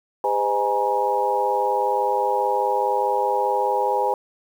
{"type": "tone cluster", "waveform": "sine", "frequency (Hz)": [404.4, 509, 614, 831, 950], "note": ["G#4", "C5", "D#5", "G#5", "A#5"], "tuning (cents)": [-46, -48, -23, 1, 33], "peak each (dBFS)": [-27, -24, -31, -22, -25], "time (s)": [0.24, 4.14], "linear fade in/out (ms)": 2, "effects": ["8-bit"]}